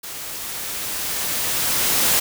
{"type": "noise with level ramp", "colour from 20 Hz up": "white", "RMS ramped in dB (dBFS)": [-33, -17], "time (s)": [0.03, 2.2], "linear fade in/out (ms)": 10, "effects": []}